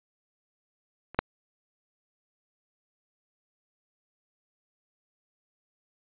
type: clicks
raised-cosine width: 0.5 ms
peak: -27 / -6 dBFS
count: 2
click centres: 1.146 / 1.19 s
effects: resampled to 8000 Hz